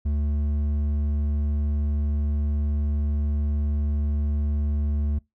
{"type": "tone with hard clipping", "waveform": "sine", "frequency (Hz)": 73.42, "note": "D2", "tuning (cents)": 0, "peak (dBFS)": -23, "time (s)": [0.05, 5.19], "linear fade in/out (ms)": 10, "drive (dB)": 6, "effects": ["noise-tail reverb RT60 0.2 s tail -25 dB re dry"]}